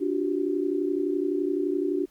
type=tone cluster; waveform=sine; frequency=293.4 / 353.3 / 385.1 Hz; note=D4 / F4 / G4; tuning=-2 / +20 / -31 cents; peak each=-28 dBFS; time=0-2.06 s; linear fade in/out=20 ms; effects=pink hiss -63 dBFS RMS until 2.1 s